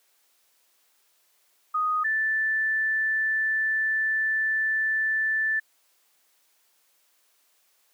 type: tone pair in turn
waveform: sine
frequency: 1244.5 / 1760 Hz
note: D#6 / A6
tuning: 0 / 0 cents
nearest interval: tritone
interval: 600 cents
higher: second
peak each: -22 dBFS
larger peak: neither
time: 1.74-2.04 / 2.04-5.6 s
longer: second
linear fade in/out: 10 ms
effects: white hiss -66 dBFS RMS until 7.93 s + high-pass 400 Hz 12 dB/octave